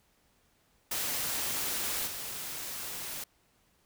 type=noise with level steps; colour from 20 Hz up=white; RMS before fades=-33 / -39 dBFS; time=0.91-3.24 s; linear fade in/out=5 ms; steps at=2.06 s; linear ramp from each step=20 ms; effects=pink hiss -69 dBFS RMS until 3.85 s